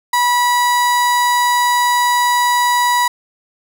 35% pulse tone, 975 Hz, B5, 23 cents flat, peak -10 dBFS, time 0.13-3.08 s, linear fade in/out 5 ms, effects none

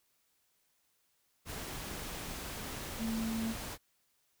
sine tone in noise, 224.7 Hz, A3, 37 cents sharp, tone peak -33 dBFS, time 2.98-3.55 s, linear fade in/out 50 ms, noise pink, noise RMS -42 dBFS, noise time 1.45-3.78 s, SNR +6 dB, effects white hiss -75 dBFS RMS until 4.4 s

